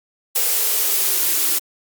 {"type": "noise with high-pass filter sweep", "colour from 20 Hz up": "blue", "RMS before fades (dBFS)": -18, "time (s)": [0.35, 1.59], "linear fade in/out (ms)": 10, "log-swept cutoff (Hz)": [480, 300], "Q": 5, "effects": ["Opus 48 kbps"]}